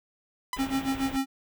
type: tone with exponential decay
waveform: sawtooth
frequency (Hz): 1002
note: B5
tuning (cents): +25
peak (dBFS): -22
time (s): 0.53-0.63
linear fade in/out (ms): 2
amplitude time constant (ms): 21
type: band-stop noise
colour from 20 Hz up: pink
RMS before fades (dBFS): -39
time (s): 0.56-1.17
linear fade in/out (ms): 10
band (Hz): 3700 to 16000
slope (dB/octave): 96
type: tone with tremolo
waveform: square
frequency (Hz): 268.9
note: C4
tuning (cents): +47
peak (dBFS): -24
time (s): 0.58-1.26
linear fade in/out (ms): 20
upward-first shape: sine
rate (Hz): 7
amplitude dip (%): 85
effects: none